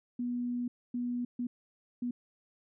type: tone bursts at uneven times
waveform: sine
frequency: 243.7 Hz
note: B3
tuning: 23 cents flat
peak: -31 dBFS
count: 4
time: 0.19-0.68 / 0.94-1.25 / 1.39-1.47 / 2.02-2.11 s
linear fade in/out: 5 ms
effects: none